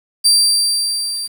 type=tone with level ramp; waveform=30% pulse; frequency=4699 Hz; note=D8; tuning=in tune; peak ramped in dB=-5 to -19 dBFS; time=0.24-1.28 s; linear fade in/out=20 ms; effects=7-bit